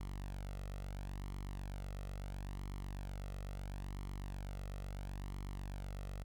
sawtooth tone with flanger, 48 Hz, G1, 36 cents flat, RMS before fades -44 dBFS, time 0-6.24 s, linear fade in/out 10 ms, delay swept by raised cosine 0.94 to 1.56 ms, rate 0.74 Hz, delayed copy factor +0.55, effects none

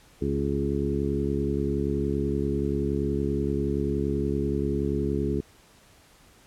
harmonic tone with a mistuned harmonic, 70.5 Hz, C#2, 30 cents sharp, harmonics 1 / 2 / 3 / 4 / 5 / 6, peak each -31 / -31 / -31 / -31 / -31 / -31 dBFS, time 0.21-5.41 s, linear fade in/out 10 ms, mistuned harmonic 6, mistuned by -15 cents, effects pink hiss -56 dBFS RMS until 6.46 s + low-pass 12000 Hz 12 dB/octave

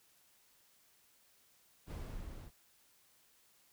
brown noise with level ramp, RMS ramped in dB -41 to -50 dBFS, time 1.86-2.51 s, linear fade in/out 50 ms, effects white hiss -69 dBFS RMS until 3.72 s

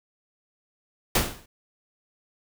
pink noise with exponential decay, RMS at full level -17 dBFS, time 1.15-1.46 s, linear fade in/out 5 ms, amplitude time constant 66 ms, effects none

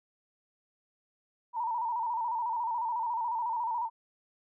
sine tone with vibrato, 932.3 Hz, A#5, in tune, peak -29 dBFS, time 1.53-3.9 s, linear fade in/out 50 ms, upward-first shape square, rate 14 Hz, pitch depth 64 cents each way, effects none

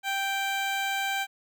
15% pulse tone with notch filter, 784 Hz, G5, in tune, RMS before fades -29 dBFS, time 0.03-1.27 s, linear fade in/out 50 ms, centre 10000 Hz, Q 1.5, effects none

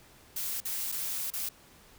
blue noise with dropouts, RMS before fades -34 dBFS, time 0.36-1.49 s, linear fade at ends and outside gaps 5 ms, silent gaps 0.604-0.651 / 0.918-0.922 / 1.304-1.335 s, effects pink hiss -57 dBFS RMS until 1.98 s

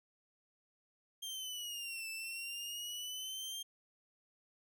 sawtooth exponential two-way sweep, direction down then up, 3200 to 2637 to 3200 Hz, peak -38 dBFS, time 1.22-3.63 s, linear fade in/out 10 ms, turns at 2.09 s, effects none

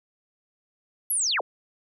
sine linear sweep, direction down, 11730 to 311.1 Hz, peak -22 dBFS, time 1.1-1.41 s, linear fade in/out 5 ms, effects none

